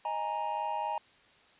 triangle chord, D# suspended fourth, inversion none, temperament just, 622.3 / 829.7 / 933.4 Hz, D#5 / G#5 / A#5, 0 / -2 / +2 cents, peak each -38 / -33 / -32 dBFS, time 0.05-0.98 s, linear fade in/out 2 ms, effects white hiss -61 dBFS RMS until 1.59 s + resampled to 8000 Hz

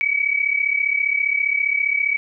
sine tone pair together, 2255 / 2290 Hz, C#7 / D7, +29 / -44 cents, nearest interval unison, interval 27 cents, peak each -20 dBFS, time 0.01-2.17 s, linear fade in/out 0 ms, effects none

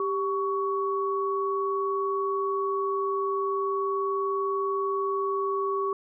sine tone pair together, 393.2 / 1119.9 Hz, G4 / C#6, +5 / +17 cents, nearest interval octave + tritone, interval 1812 cents, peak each -27 / -28 dBFS, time 0-5.93 s, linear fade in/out 2 ms, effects none

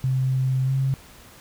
sine tone with pitch glide, 130.81 to 134.1 Hz, C3 to C3, 0 to +43 cents, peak -19 dBFS, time 0.04-0.94 s, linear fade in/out 0 ms, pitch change +43 cents, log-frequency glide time 0.66-0.71 s, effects pink hiss -48 dBFS RMS until 1.4 s

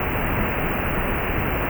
pink band-stop noise, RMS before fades -23 dBFS, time 0-1.69 s, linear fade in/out 2 ms, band 2800 to 15000 Hz, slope 96 dB/octave, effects none

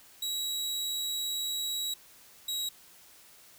sawtooth tone pair in turn, 3874 / 3843 Hz, B7 / B7, -34 / -48 cents, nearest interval unison, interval 14 cents, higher first, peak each -28 dBFS, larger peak neither, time 0.22-1.94 / 2.48-2.69 s, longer first, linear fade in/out 5 ms, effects white hiss -56 dBFS RMS until 3.58 s

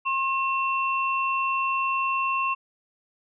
sine tone pair together, 1070.7 / 2700 Hz, C6 / E7, +40 / +41 cents, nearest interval octave + major third, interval 1601 cents, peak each -24 / -27 dBFS, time 0.05-2.55 s, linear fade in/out 20 ms, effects none

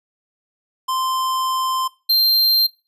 square tone pair in turn, 1041 / 4164 Hz, C6 / C8, -9 / -9 cents, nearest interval 2 octaves, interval 2400 cents, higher second, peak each -20 / -13 dBFS, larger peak second, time 0.88-1.88 / 2.09-2.67 s, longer first, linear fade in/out 10 ms, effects noise-tail reverb RT60 0.3 s tail -19 dB re dry + resampled to 32000 Hz

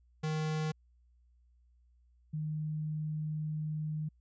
square / sine tone pair in turn, 155.56 / 153.77 Hz, D#3 / D#3, 0 / -20 cents, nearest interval unison, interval 20 cents, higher first, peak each -32 / -33 dBFS, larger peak first, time 0.23-0.72 / 2.33-4.09 s, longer second, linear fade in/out 10 ms, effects added 60 Hz sine -63 dBFS peak until 4.2 s + resampled to 16000 Hz

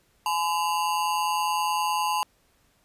square ring-modulated tone, 932.3 Hz, A#5, in tune, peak -21 dBFS, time 0.26-2.23 s, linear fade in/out 0 ms, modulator 84.9 Hz, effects pink hiss -65 dBFS RMS until 2.84 s + resampled to 32000 Hz

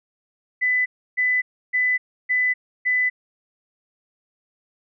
sine tone bursts, 2000 Hz, B6, 21 cents sharp, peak -17 dBFS, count 5, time 0.61-3.1 s, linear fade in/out 20 ms, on 250 ms, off 310 ms, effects none

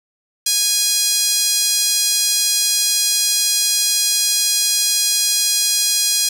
5% pulse tone with high-pass filter, 826 Hz, G#5, 10 cents flat, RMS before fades -17 dBFS, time 0.46-6.29 s, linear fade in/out 5 ms, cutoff 4100 Hz, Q 1.1, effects none

